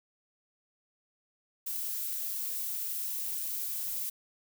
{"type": "noise", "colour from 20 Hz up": "violet", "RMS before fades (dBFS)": -35, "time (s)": [1.66, 4.1], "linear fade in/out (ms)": 10, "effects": []}